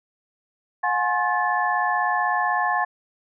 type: tone cluster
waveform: sine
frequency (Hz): 720 / 836 / 1067 / 1740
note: F#5 / G#5 / C6 / A6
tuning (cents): -47 / +11 / +34 / -20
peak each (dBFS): -25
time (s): 0.83-2.85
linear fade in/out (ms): 10
effects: none